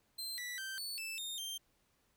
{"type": "tone with pitch steps", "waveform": "sawtooth", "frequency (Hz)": [4125, 1963, 1560, 4455, 2639, 3668, 3160], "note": ["C8", "B6", "G6", "C#8", "E7", "A#7", "G7"], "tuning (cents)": [-25, -11, -9, 8, 1, -29, 13], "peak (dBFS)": -37, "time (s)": [0.18, 1.58], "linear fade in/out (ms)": 10, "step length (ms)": 200, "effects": ["pink hiss -75 dBFS RMS until 2.16 s"]}